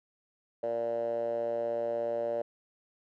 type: tone with band-pass filter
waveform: 10% pulse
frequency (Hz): 116.7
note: A#2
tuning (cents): +2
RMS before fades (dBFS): -32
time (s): 0.63-2.42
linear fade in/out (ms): 5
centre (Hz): 560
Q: 7.2
effects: none